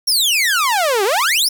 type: exponential two-way sweep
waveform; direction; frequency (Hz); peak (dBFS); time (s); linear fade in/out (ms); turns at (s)
sawtooth; down then up; 5700 to 374.7 to 5700; -10; 0.07-1.49; 10; 1.04
effects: 7-bit